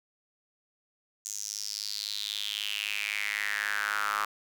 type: tone with high-pass filter sweep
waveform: square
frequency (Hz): 51.91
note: G#1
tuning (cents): 0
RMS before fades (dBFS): -33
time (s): 1.25-4.25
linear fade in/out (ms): 5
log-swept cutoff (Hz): 6700 to 1200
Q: 5.5
effects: none